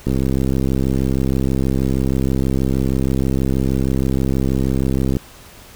click train, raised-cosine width 3 ms, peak -6 dBFS, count 339, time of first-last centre 0.07-5.168 s, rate 66.3 Hz, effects pink hiss -42 dBFS RMS until 5.75 s

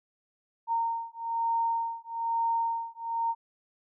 sine beating tone pair, 920 / 921.1 Hz, A#5 / A#5, -23 / -21 cents, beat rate 1.1 Hz, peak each -30 / -30 dBFS, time 0.67-3.35 s, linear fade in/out 50 ms, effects none

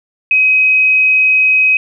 sine tone, 2531 Hz, D#7, 29 cents sharp, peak -7 dBFS, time 0.31-1.77 s, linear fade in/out 2 ms, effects none

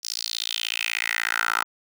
10% pulse tone with high-pass filter sweep, 56.5 Hz, A1, 47 cents sharp, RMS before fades -27 dBFS, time 0.03-1.64 s, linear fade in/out 10 ms, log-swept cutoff 5400 to 1200 Hz, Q 4.1, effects none

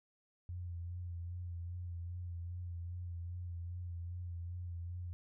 sine tone with vibrato, 87.31 Hz, F2, in tune, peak -40 dBFS, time 0.49-5.13 s, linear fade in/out 0 ms, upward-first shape sine, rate 2.5 Hz, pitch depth 37 cents each way, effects none

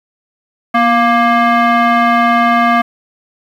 sine tone with frequency modulation, 239.3 Hz, A#3, 46 cents sharp, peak -6 dBFS, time 0.74-2.82 s, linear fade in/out 10 ms, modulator 939 Hz, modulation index 1.6, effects tanh soft clip ceiling -5 dBFS + 7-bit

